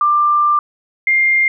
sine tone pair in turn, 1187 / 2111 Hz, D6 / C7, +18 / +15 cents, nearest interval minor seventh, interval 997 cents, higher second, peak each -10 dBFS, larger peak neither, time 0.01-0.59 / 1.07-1.48 s, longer first, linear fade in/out 2 ms, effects none

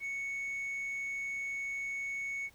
sine tone, 2217 Hz, C#7, in tune, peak -32 dBFS, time 0-2.5 s, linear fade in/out 50 ms, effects tanh soft clip ceiling -34 dBFS + pink hiss -63 dBFS RMS until 2.54 s

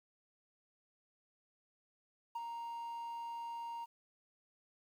triangle tone with ADSR envelope, 932.3 Hz, A#5, in tune, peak -34 dBFS, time 2.35-3.86 s, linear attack 8 ms, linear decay 30 ms, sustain -5 dB, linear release 24 ms, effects tanh soft clip ceiling -30 dBFS + 11-bit

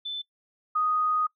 sine tone pair in turn, 3520 / 1244.5 Hz, A7 / D#6, 0 / 0 cents, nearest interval octave + tritone, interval 1800 cents, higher first, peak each -30 / -22 dBFS, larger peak second, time 0.05-0.22 / 0.75-1.27 s, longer second, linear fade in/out 10 ms, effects noise-tail reverb RT60 0.1 s tail -22 dB re dry

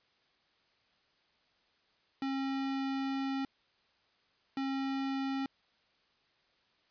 square tone bursts at uneven times, 270.2 Hz, C#4, 44 cents flat, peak -33 dBFS, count 2, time 2.22-3.45 / 4.57-5.46 s, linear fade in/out 2 ms, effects white hiss -71 dBFS RMS until 6.9 s + resampled to 11025 Hz

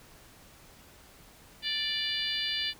harmonic tone, 587.3 Hz, D5, in tune, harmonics 3 / 4 / 5 / 6 / 7 / 8, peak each -38 / -40 / -34 / -34 / -38 / -37 dBFS, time 1.62-2.74 s, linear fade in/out 50 ms, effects pink hiss -55 dBFS RMS until 2.79 s

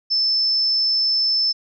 sine tone, 5274 Hz, E8, in tune, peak -16 dBFS, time 0.1-1.53 s, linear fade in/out 20 ms, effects none

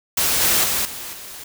white noise with level steps, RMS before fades -19 / -17 / -21 / -32 / -36 dBFS, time 0.17-1.44 s, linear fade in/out 5 ms, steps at 0.41 / 0.64 / 0.85 / 1.13 s, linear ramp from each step 2 ms, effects none

